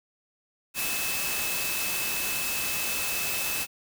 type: tone in noise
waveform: sine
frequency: 2603 Hz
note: E7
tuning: 22 cents flat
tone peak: -33 dBFS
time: 0.74-3.67 s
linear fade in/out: 50 ms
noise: white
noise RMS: -30 dBFS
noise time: 0.74-3.67 s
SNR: -6 dB
effects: none